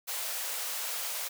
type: high-pass noise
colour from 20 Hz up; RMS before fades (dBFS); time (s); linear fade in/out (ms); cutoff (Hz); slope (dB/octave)
white; -35; 0.07-1.29; 20; 460; 96
effects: none